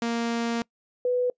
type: tone pair in turn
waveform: sawtooth / sine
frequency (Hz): 233.1 / 495.6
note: A#3 / B4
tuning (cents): 0 / +6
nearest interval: octave + minor second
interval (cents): 1306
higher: second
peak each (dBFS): -21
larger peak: neither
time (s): 0.02-0.62 / 1.05-1.3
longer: first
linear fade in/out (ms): 2
effects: noise-tail reverb RT60 0.1 s tail -24 dB re dry + resampled to 16000 Hz